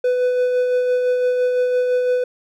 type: tone with tremolo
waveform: triangle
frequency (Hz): 498.7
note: B4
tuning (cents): +17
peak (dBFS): -12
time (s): 0.04-2.24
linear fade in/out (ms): 5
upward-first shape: sine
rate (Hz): 5.9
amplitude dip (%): 30
effects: none